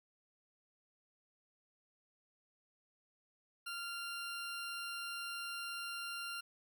20% pulse tone, 1389 Hz, F6, 10 cents flat, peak -36 dBFS, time 3.66-6.41 s, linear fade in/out 10 ms, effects none

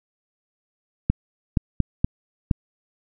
clicks, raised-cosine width 5 ms, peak -5 dBFS, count 5, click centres 1.1 / 1.572 / 1.803 / 2.045 / 2.512 s, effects none

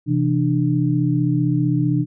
sine tone cluster, 130.7 / 166.2 / 298.3 Hz, C3 / E3 / D4, -1 / +15 / +27 cents, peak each -19 / -21 / -20 dBFS, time 0.06-2.06 s, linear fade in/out 50 ms, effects none

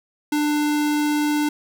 square tone, 297.3 Hz, D4, 21 cents sharp, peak -19 dBFS, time 0.32-1.49 s, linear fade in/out 5 ms, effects none

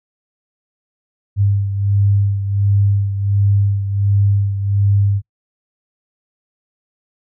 sine beating tone pair, 100 / 101.4 Hz, G2 / G#2, +35 / -41 cents, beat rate 1.4 Hz, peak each -13 / -20 dBFS, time 1.36-5.22 s, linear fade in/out 50 ms, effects noise-tail reverb RT60 0.1 s tail -23 dB re dry

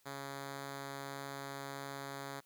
5% pulse tone, 138.59 Hz, C#3, in tune, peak -31 dBFS, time 0.05-2.41 s, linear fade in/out 20 ms, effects white hiss -71 dBFS RMS until 2.45 s

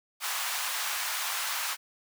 pink high-pass noise, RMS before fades -32 dBFS, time 0.2-1.77 s, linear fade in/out 50 ms, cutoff 900 Hz, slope 24 dB/octave, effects none

